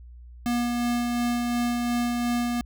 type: tone with tremolo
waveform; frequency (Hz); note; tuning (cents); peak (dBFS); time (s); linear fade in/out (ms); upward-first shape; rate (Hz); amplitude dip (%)
square; 240; B3; -49; -23; 0.46-2.61; 0; sine; 2.8; 25
effects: added 60 Hz sine -42 dBFS peak until 2.65 s